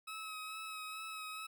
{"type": "tone with vibrato", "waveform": "20% pulse", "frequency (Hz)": 1283, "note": "E6", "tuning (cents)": -47, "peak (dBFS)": -38, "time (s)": [0.07, 1.47], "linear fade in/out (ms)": 10, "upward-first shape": "sine", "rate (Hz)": 2.3, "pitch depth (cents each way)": 23, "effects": []}